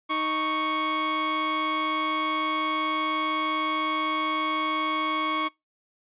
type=tone pair together; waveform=sawtooth; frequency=311.1 / 1108.6 Hz; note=D#4 / C#6; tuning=0 / 0 cents; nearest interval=octave + minor seventh; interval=2200 cents; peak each=-27 / -21 dBFS; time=0.09-5.49 s; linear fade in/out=20 ms; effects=noise-tail reverb RT60 0.2 s tail -25 dB re dry + resampled to 8000 Hz